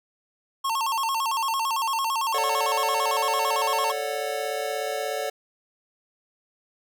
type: tone with vibrato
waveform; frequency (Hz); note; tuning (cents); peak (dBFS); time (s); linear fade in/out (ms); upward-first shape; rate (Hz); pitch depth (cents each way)
square; 991; B5; +6; -24; 0.64-3.92; 10; square; 8.9; 160
type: chord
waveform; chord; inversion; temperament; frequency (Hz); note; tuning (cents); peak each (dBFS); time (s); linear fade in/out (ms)
square; D major seventh; second; just; 440.5 / 550.6 / 587.3 / 734.2; A4 / C#5 / D5 / F#5; +2 / -12 / 0 / -14; -33; 2.34-5.3; 5
effects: none